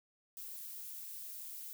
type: noise with amplitude modulation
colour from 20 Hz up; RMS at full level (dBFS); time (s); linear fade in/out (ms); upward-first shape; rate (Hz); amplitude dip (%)
violet; -45; 0.37-1.73; 0; sine; 199; 35
effects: none